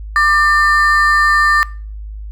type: ring-modulated tone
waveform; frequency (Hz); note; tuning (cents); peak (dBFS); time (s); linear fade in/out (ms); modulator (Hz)
triangle; 1492; F#6; +14; -4; 0.16-1.63; 0; 305
effects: noise-tail reverb RT60 0.4 s tail -21 dB re dry + added 52 Hz sine -25 dBFS peak until 2.31 s